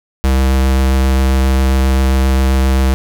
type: tone with vibrato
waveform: square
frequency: 66 Hz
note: C2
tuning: 16 cents sharp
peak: -10 dBFS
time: 0.24-2.94 s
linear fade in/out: 0 ms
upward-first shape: triangle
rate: 7.5 Hz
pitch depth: 12 cents each way
effects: none